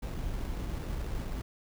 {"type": "noise with sample-and-hold", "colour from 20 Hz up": "brown", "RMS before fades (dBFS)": -35, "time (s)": [0.02, 1.42], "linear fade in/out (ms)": 10, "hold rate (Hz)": 3150, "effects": []}